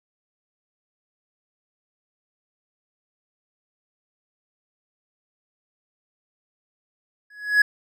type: tone with exponential growth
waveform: triangle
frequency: 1680 Hz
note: G#6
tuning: 19 cents sharp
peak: -8 dBFS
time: 7.3-7.62 s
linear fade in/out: 5 ms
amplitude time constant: 69 ms
effects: none